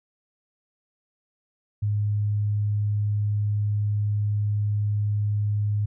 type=tone; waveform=sine; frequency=104 Hz; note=G#2; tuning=3 cents sharp; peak=-21 dBFS; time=1.82-5.86 s; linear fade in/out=10 ms; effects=none